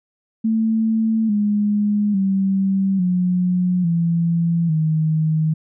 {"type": "tone with pitch steps", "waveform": "sine", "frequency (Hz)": [222.2, 207.3, 193.44, 180.48, 168.4, 157.12], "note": ["A3", "G#3", "G3", "F#3", "E3", "D#3"], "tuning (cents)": [17, -3, -23, -43, 37, 17], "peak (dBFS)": -15, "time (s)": [0.44, 5.54], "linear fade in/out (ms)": 10, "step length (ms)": 850, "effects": []}